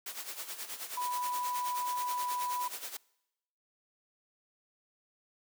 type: noise with tremolo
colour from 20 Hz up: white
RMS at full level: -39 dBFS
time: 0.06-2.97 s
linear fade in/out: 5 ms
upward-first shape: sine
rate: 9.4 Hz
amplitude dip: 70%
type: tone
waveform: sine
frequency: 987.8 Hz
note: B5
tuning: in tune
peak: -32 dBFS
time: 0.97-2.68 s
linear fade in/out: 5 ms
effects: noise-tail reverb RT60 0.9 s tail -24 dB re dry + high-pass 400 Hz 12 dB/octave